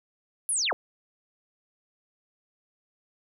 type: linear sweep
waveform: sine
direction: down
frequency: 11175 to 329.6 Hz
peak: -24 dBFS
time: 0.49-0.73 s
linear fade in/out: 0 ms
effects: none